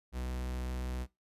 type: tone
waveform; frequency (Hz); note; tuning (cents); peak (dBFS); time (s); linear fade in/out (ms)
45% pulse; 62.6; B1; +24; -35; 0.12-1.07; 50
effects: noise-tail reverb RT60 0.2 s tail -20 dB re dry + resampled to 32000 Hz